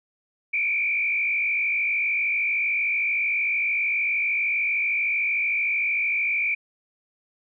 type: tone with frequency modulation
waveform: sine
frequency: 2349 Hz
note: D7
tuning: in tune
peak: -21 dBFS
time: 0.53-6.55 s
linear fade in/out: 10 ms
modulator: 53.2 Hz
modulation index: 1.7
effects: none